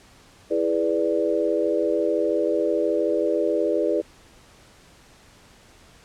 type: chord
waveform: sine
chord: E dominant seventh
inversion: none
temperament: equal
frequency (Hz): 329.6 / 415.3 / 493.9 / 587.3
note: E4 / G#4 / B4 / D5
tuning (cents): 0 / 0 / 0 / 0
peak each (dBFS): -25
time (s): 0.5-4.02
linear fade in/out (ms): 20
effects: pink hiss -52 dBFS RMS until 6.04 s + low-pass 9000 Hz 12 dB/octave